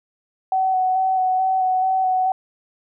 sine tone with vibrato, 751 Hz, F#5, 26 cents sharp, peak -16 dBFS, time 0.52-2.32 s, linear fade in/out 2 ms, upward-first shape square, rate 2.3 Hz, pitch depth 15 cents each way, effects none

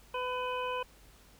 harmonic tone, 502 Hz, B4, 28 cents sharp, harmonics 1 / 2 / 3 / 5 / 6, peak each -36 / -35 / -45 / -42 / -45 dBFS, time 0.14-0.83 s, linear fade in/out 5 ms, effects added 50 Hz sine -60 dBFS peak until 1.39 s + pink hiss -60 dBFS RMS until 1.39 s

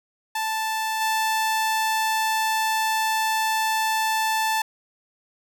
sawtooth tone with level steps, 880 Hz, A5, in tune, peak -20 / -17 dBFS, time 0.35-4.62 s, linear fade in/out 5 ms, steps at 1 s, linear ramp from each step 20 ms, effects none

